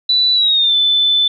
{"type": "tone with pitch glide", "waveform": "sine", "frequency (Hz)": [3969, 3516], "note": ["B7", "A7"], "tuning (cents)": [8, -2], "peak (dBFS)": -10, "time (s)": [0.09, 1.28], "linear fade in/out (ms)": 5, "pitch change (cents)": -210, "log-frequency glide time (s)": [0.34, 0.75], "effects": []}